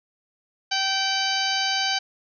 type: harmonic tone with a mistuned harmonic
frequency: 775 Hz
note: G5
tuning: 20 cents flat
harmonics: 1 / 2 / 3 / 4 / 5 / 6 / 7 / 8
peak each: -28 / -29 / -32 / -28 / -32 / -27 / -37 / -35 dBFS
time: 0.71-1.99 s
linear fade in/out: 10 ms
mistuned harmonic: 4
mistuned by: -30 cents
effects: none